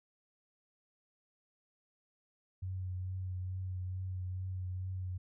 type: tone with vibrato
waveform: sine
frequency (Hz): 92.5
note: F#2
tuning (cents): 0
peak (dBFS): -36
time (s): 2.62-5.18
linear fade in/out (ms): 10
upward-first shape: triangle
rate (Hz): 2.3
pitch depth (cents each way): 25
effects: none